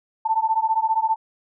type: beating tone pair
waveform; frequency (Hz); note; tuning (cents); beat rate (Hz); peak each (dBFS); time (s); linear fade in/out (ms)
sine; 880 / 895; A5 / A5; 0 / +29; 15; -21; 0.25-1.16; 10
effects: none